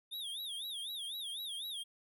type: tone with vibrato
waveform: square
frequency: 3520 Hz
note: A7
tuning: in tune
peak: -40 dBFS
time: 0.11-1.84 s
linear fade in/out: 20 ms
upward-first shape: sine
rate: 4 Hz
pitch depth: 180 cents each way
effects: none